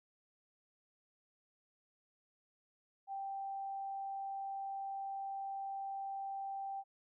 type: tone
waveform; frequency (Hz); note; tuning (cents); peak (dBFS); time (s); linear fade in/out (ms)
sine; 784; G5; 0; -39; 3.07-6.84; 50
effects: none

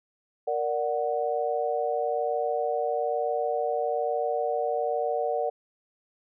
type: chord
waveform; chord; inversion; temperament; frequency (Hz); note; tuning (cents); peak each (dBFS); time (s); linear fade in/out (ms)
sine; Bb augmented; none; equal; 466.2 / 587.3 / 740; Bb4 / D5 / F#5; 0 / 0 / 0; -29; 0.47-5.5; 10
effects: none

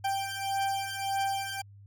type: beating tone pair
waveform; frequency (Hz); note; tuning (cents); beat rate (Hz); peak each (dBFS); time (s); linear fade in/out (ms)
40% pulse; 784 / 785.7; G5 / G5; 0 / +4; 1.7; -31 / -32; 0.04-1.62; 10
effects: added 100 Hz sine -49 dBFS peak until 1.86 s

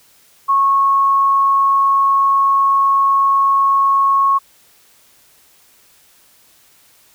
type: tone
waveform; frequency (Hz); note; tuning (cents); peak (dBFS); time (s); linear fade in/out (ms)
sine; 1098; C#6; -17; -10; 0.48-4.39; 20
effects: white hiss -51 dBFS RMS until 7.14 s

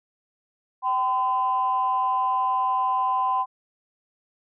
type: tone pair together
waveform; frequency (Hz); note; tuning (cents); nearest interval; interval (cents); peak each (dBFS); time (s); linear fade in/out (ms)
sine; 771.5 / 1018; G5 / C6; -28 / -48; perfect fourth; 480; -25 / -21; 0.82-3.46; 50
effects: tanh soft clip ceiling -13 dBFS

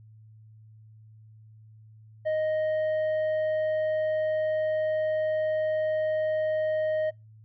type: tone with tanh clipping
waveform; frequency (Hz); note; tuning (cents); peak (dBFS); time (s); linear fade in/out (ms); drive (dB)
sine; 622.3; D#5; 0; -25; 2.25-7.11; 20; 5
effects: noise-tail reverb RT60 0.2 s tail -24 dB re dry + added 109 Hz sine -49 dBFS peak until 7.44 s

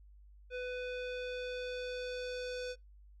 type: tone with low-pass filter sweep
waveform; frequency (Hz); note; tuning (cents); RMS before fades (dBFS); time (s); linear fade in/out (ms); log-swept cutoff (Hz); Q
square; 499; B4; +18; -40; 0.5-2.76; 50; 2700 to 5300; 1.8
effects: noise-tail reverb RT60 0.2 s tail -26 dB re dry + added 50 Hz sine -55 dBFS peak until 3.2 s

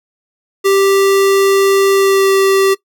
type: tone with pitch glide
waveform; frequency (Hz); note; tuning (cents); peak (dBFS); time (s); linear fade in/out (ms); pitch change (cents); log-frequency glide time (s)
square; 392 to 388.6; G4 to G4; 0 to -15; -9; 0.64-2.75; 20; -15; 1.92-2.3
effects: noise-tail reverb RT60 0.1 s tail -19 dB re dry

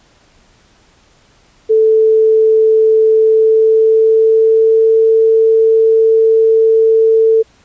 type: tone with pitch glide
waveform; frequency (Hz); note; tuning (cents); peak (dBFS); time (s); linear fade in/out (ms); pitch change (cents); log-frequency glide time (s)
sine; 440 to 446.1; A4 to A4; 0 to +24; -6; 1.69-7.43; 20; +24; 3.11-4.91
effects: pink hiss -50 dBFS RMS until 7.64 s + resampled to 16000 Hz

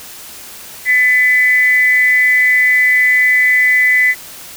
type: tone with amplitude modulation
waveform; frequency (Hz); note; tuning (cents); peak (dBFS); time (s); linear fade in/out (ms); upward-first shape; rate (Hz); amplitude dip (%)
sine; 2005; B6; +26; -5; 0.85-4.15; 50; sine; 244; 60
effects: white hiss -33 dBFS RMS until 4.56 s

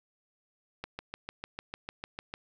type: click train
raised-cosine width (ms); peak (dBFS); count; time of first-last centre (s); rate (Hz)
0.3; -21; 11; 0.84-2.339; 6.67
effects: none

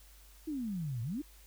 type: exponential two-way sweep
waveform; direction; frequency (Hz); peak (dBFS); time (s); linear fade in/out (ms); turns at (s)
sine; down then up; 325.8 to 110 to 325.8; -34; 0.47-1.22; 10; 1.02
effects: added 50 Hz sine -56 dBFS peak until 1.46 s + white hiss -61 dBFS RMS until 1.46 s

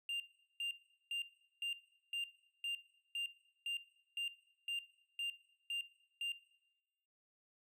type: tone bursts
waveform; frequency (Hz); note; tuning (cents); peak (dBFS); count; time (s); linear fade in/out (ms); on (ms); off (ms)
triangle; 2794; F7; 0; -36; 13; 0.09-6.32; 2; 110; 400
effects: noise-tail reverb RT60 1.0 s tail -18 dB re dry

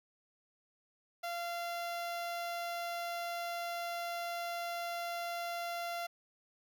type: tone with notch filter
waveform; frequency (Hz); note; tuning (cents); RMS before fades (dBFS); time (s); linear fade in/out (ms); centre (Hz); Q
sawtooth; 689; F5; -24; -39; 1.23-6.07; 10; 8100; 2
effects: none

